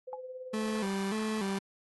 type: tone with tremolo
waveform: sine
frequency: 511 Hz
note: C5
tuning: 41 cents flat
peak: -38 dBFS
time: 0.07-0.86 s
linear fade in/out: 10 ms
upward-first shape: sine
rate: 18 Hz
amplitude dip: 50%
type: tone with exponential decay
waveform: sine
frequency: 843 Hz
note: G#5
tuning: 26 cents sharp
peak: -33 dBFS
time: 0.13-0.21 s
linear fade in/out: 1 ms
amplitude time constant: 17 ms
type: tone with vibrato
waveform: 30% pulse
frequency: 206 Hz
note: G#3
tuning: 14 cents flat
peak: -28 dBFS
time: 0.53-1.59 s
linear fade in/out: 10 ms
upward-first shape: square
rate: 1.7 Hz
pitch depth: 93 cents each way
effects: AAC 32 kbps